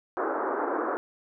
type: band-pass noise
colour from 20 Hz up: pink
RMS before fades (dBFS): -29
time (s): 0.17-0.97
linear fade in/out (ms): 0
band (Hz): 290 to 1500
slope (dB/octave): 48
effects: none